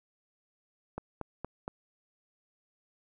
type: click train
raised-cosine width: 1 ms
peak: -22 dBFS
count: 4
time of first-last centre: 0.98-1.679 s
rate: 4.29 Hz
effects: none